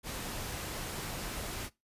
pink noise, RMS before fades -39 dBFS, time 0.03-1.7 s, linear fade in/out 50 ms, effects noise-tail reverb RT60 0.2 s tail -20 dB re dry + resampled to 32000 Hz

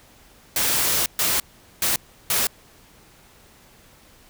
white noise bursts at uneven times, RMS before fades -21 dBFS, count 4, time 0.56-1.06 / 1.19-1.4 / 1.82-1.96 / 2.3-2.47 s, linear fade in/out 2 ms, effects pink hiss -52 dBFS RMS until 4.29 s

